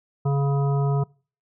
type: harmonic tone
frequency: 140 Hz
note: C#3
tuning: 18 cents sharp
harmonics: 1 / 3 / 5 / 7 / 9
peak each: -19 / -29 / -33 / -36 / -38 dBFS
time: 0.25-1.04 s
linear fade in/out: 10 ms
effects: noise-tail reverb RT60 0.4 s tail -25 dB re dry